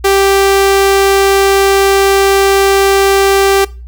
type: tone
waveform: sawtooth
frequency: 392 Hz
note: G4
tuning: in tune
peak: -3 dBFS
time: 0.04-3.65 s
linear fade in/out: 10 ms
effects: noise-tail reverb RT60 0.3 s tail -19 dB re dry + added 60 Hz sine -26 dBFS peak until 3.87 s